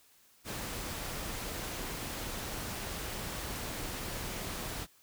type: noise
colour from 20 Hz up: pink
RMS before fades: -39 dBFS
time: 0.44-4.87 s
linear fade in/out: 50 ms
effects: white hiss -64 dBFS RMS until 5.02 s